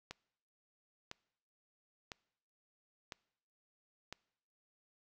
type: click train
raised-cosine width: 0.2 ms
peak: -26 dBFS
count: 5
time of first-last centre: 0.11-4.126 s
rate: 0.996 Hz
effects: noise-tail reverb RT60 0.8 s tail -24 dB re dry